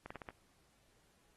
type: slowing click train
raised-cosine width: 0.5 ms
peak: -30 dBFS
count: 5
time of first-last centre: 0.06-0.288 s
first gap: 45 ms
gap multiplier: 1.16
effects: pink hiss -72 dBFS RMS until 1.36 s + AAC 32 kbps